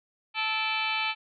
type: harmonic tone with a mistuned harmonic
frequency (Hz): 437.4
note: A4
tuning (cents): -10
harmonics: 2 / 3 / 4 / 5 / 6 / 7 / 8 / 9 / 10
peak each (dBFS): -33 / -36 / -40 / -31 / -33 / -34 / -40 / -40 / -42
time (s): 0.34-1.15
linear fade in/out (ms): 50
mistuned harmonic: 5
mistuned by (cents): +110
effects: none